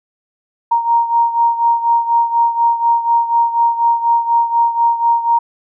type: beating tone pair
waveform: sine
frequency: 932.3 / 936.4 Hz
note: A#5 / A#5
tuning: 0 / +8 cents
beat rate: 4.1 Hz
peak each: -12 / -17 dBFS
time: 0.71-5.39 s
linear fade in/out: 10 ms
effects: none